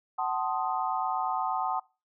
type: chord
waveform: sine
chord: F# diminished seventh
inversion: none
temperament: equal with one note detuned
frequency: 751.6 / 880 / 1046.5 / 1244.5 Hz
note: F#5 / A5 / C6 / Eb6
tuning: +27 / 0 / 0 / 0 cents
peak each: -31 / -32 / -34 / -34 dBFS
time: 0.18-1.8 s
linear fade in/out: 10 ms
effects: noise-tail reverb RT60 0.3 s tail -24 dB re dry